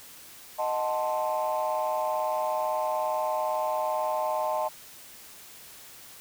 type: chord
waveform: sine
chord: D# diminished seventh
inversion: none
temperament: equal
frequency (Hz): 622.3 / 740 / 880 / 1046.5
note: D#5 / F#5 / A5 / C6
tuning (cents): 0 / 0 / 0 / 0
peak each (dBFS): -28 / -33 / -29 / -33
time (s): 0.58-4.69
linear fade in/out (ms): 20
effects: tanh soft clip ceiling -19 dBFS + white hiss -48 dBFS RMS until 6.2 s